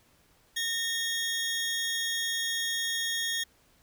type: tone pair together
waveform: 25% pulse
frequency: 1837 / 3303 Hz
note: A#6 / G#7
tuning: -26 / -10 cents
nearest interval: minor seventh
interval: 1016 cents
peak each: -28 dBFS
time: 0.56-3.44 s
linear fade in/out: 10 ms
effects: pink hiss -64 dBFS RMS until 3.82 s